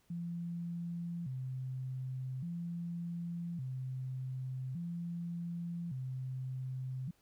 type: tone with vibrato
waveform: sine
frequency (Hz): 149.1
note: D3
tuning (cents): +27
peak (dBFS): -37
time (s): 0.1-7.11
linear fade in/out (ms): 5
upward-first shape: square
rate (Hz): 0.43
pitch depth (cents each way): 240
effects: pink hiss -72 dBFS RMS until 7.21 s